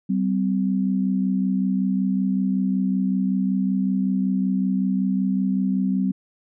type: tone pair together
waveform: sine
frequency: 192.18 / 257.5 Hz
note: G3 / C4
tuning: -34 / -28 cents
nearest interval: perfect fourth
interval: 506 cents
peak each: -20 / -24 dBFS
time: 0.09-6.12 s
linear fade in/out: 10 ms
effects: none